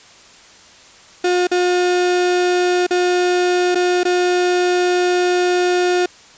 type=tone with dropouts; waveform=35% pulse; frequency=358.3 Hz; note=F4; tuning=44 cents sharp; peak=-12 dBFS; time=1.24-6.06 s; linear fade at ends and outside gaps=5 ms; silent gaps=1.471-1.514 / 2.867-2.907 / 3.748-3.754 / 4.034-4.051 s; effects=white hiss -44 dBFS RMS until 6.37 s + resampled to 16000 Hz